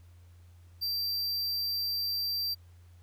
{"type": "tone", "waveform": "square", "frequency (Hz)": 4699, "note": "D8", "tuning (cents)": 0, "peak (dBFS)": -30, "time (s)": [0.81, 2.55], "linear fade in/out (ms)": 20, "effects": ["added 87 Hz sine -52 dBFS peak until 3.02 s", "pink hiss -68 dBFS RMS until 3.02 s"]}